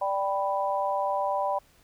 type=chord; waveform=sine; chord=G major; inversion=second; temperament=equal; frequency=587.3 / 784 / 987.8 Hz; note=D5 / G5 / B5; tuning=0 / 0 / 0 cents; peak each=-29 dBFS; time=0.01-1.59 s; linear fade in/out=10 ms; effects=pink hiss -61 dBFS RMS until 1.83 s